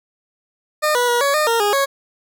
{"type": "tone with pitch steps", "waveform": "20% pulse", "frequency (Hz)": [608, 488.6, 480.4, 561, 609, 461.6, 411.7, 552], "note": ["D#5", "B4", "B4", "C#5", "D#5", "A#4", "G#4", "C#5"], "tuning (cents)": [-40, -19, -48, 21, -37, -17, -15, -7], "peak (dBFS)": -10, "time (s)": [0.82, 1.86], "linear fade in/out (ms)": 20, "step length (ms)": 130, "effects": []}